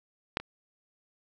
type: clicks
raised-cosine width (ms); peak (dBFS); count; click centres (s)
0.3; -9 / -25; 2; 0.371 / 0.4
effects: none